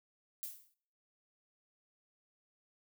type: noise with exponential decay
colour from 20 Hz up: violet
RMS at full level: -39 dBFS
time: 0.43-0.74 s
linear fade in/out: 0 ms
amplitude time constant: 67 ms
effects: noise-tail reverb RT60 0.6 s tail -23 dB re dry